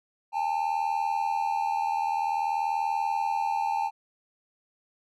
triangle tone pair together, 810 / 890.5 Hz, G#5 / A5, -43 / +21 cents, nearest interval major second, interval 164 cents, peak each -26 dBFS, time 0.32-3.91 s, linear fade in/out 50 ms, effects none

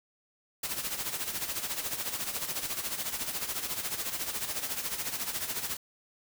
white noise with tremolo, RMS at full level -32 dBFS, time 0.63-5.77 s, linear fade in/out 5 ms, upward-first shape sine, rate 14 Hz, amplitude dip 65%, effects none

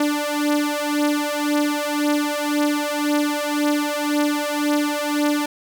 sawtooth beating tone pair, 293.7 / 295.6 Hz, D4 / D4, 0 / +11 cents, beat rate 1.9 Hz, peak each -18 dBFS, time 0-5.46 s, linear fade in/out 5 ms, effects none

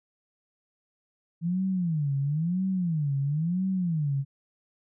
sine tone with vibrato, 162.1 Hz, E3, 29 cents flat, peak -24 dBFS, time 1.41-4.25 s, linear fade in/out 50 ms, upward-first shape sine, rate 0.99 Hz, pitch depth 280 cents each way, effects none

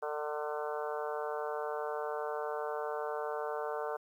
harmonic tone with a mistuned harmonic, 150 Hz, D3, 37 cents sharp, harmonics 3 / 4 / 5 / 6 / 7 / 8 / 9 / 10, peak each -38 / -40 / -42 / -44 / -45 / -46 / -47 / -48 dBFS, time 0.02-3.97 s, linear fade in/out 10 ms, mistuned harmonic 8, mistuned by -18 cents, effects 11-bit

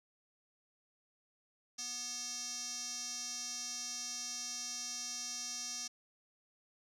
square tone with band-pass filter, 245 Hz, B3, 14 cents flat, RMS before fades -42 dBFS, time 1.78-5.88 s, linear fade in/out 10 ms, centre 5800 Hz, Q 5.9, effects none

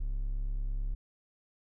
triangle tone, 34.5 Hz, C#1, 7 cents flat, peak -28 dBFS, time 0-0.95 s, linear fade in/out 10 ms, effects none

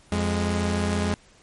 sawtooth tone pair together, 87 / 206.7 Hz, F2 / G#3, -6 / -8 cents, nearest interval octave + minor third, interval 1498 cents, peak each -21 dBFS, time 0.12-1.14 s, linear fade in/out 0 ms, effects pink hiss -55 dBFS RMS until 1.42 s + MP3 48 kbps

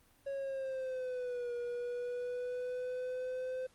triangle linear two-way sweep, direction down then up, 554.4 to 479.8 to 515 Hz, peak -34 dBFS, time 0.26-3.67 s, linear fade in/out 10 ms, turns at 1.53 s, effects pink hiss -67 dBFS RMS until 3.74 s + Opus 32 kbps

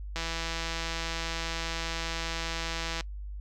click train, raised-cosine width 0.2 ms, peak -16 dBFS, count 471, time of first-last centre 0.16-3.008 s, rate 165 Hz, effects noise-tail reverb RT60 0.1 s tail -22 dB re dry + added 50 Hz sine -36 dBFS peak until 3.4 s

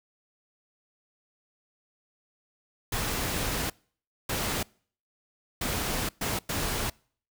pink noise bursts at uneven times, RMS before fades -30 dBFS, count 5, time 2.92-3.7 / 4.29-4.63 / 5.61-6.09 / 6.21-6.39 / 6.49-6.9 s, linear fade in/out 5 ms, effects noise-tail reverb RT60 0.5 s tail -26 dB re dry

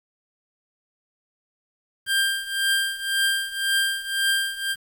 25% pulse tone with tremolo, 1589 Hz, G6, 23 cents sharp, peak -14 dBFS, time 2.06-4.76 s, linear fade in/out 50 ms, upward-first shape triangle, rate 1.9 Hz, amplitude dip 85%, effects 8-bit

